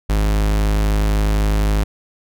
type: tone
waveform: 45% pulse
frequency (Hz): 51.91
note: G#1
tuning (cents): 0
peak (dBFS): -14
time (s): 0.09-1.84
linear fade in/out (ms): 10
effects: none